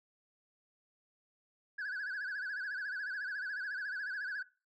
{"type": "tone with vibrato", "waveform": "sine", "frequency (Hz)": 1586, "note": "G6", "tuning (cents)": 20, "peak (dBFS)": -34, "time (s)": [1.78, 4.43], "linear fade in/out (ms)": 10, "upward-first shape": "sine", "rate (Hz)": 14, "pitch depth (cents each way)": 130, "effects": ["noise-tail reverb RT60 0.3 s tail -19 dB re dry", "tanh soft clip ceiling -35 dBFS"]}